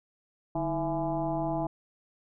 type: tone with frequency modulation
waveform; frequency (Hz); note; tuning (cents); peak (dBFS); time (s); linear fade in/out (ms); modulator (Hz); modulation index
sine; 493.9; B4; 0; -27; 0.55-1.67; 5; 172; 2.3
effects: none